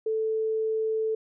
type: tone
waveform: sine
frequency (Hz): 440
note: A4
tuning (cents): 0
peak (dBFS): -24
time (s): 0.06-1.15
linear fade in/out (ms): 5
effects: none